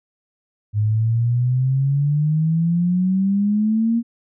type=exponential sweep; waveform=sine; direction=up; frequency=103.83 to 235.7 Hz; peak=-15 dBFS; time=0.73-4.03 s; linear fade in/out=50 ms; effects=none